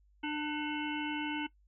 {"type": "harmonic tone with a mistuned harmonic", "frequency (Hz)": 298.7, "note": "D4", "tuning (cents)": 29, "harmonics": [1, 3, 5, 7, 9, 10], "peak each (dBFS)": [-35, -40, -42, -43, -45, -45], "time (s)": [0.23, 1.47], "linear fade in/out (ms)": 10, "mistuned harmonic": 7, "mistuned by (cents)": 61, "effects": ["noise-tail reverb RT60 0.1 s tail -18 dB re dry", "added 50 Hz sine -63 dBFS peak until 1.67 s"]}